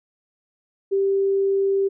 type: tone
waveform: sine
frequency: 392 Hz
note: G4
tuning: in tune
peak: -17 dBFS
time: 0.91-1.89 s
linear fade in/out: 20 ms
effects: none